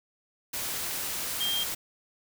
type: tone in noise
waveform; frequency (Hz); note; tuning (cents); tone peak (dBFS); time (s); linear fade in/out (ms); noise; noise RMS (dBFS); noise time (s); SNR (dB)
sine; 3200; G7; +35; -27; 1.4-1.64; 10; white; -33; 0.53-1.75; +3
effects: none